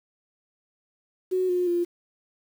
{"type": "tone with pitch steps", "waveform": "sine", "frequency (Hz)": [370, 358.6, 347.6], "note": ["F#4", "F4", "F4"], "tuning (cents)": [0, 46, -8], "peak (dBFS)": -21, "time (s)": [1.31, 1.85], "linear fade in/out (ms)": 20, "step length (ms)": 180, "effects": ["8-bit"]}